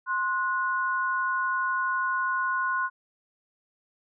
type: tone pair together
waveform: sine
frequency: 1052 / 1463.5 Hz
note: C6 / F#6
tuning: +9 / -19 cents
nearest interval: tritone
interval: 572 cents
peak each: -27 dBFS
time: 0.06-2.9 s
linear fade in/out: 50 ms
effects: none